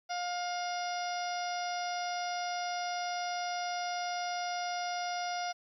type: harmonic tone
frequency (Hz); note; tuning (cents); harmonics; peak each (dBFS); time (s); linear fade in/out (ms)
709; F5; +26; 1 / 2 / 3 / 4 / 5 / 6 / 7 / 8; -34 / -42 / -45 / -49 / -49 / -53 / -45 / -46; 0.09-5.53; 20
effects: 12-bit